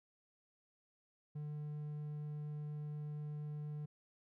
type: tone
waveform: triangle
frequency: 149.3 Hz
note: D3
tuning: 29 cents sharp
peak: -39 dBFS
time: 1.35-3.86 s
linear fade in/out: 10 ms
effects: none